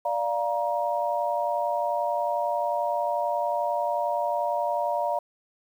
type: chord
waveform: sine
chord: Bb major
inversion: first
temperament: equal with one note detuned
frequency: 587.3 / 698.5 / 944.8 Hz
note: D5 / F5 / Bb5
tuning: 0 / 0 / +23 cents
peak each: -28 dBFS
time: 0.05-5.19 s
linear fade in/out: 5 ms
effects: 9-bit